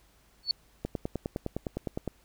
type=tone with exponential growth; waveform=sine; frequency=4435 Hz; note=C#8; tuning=in tune; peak=-19 dBFS; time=0.43-0.51 s; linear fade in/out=1 ms; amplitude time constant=16 ms
type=click train; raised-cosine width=2 ms; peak=-18 dBFS; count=13; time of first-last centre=0.85-2.077 s; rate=9.78 Hz
effects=added 50 Hz sine -64 dBFS peak until 2.24 s + pink hiss -64 dBFS RMS until 2.24 s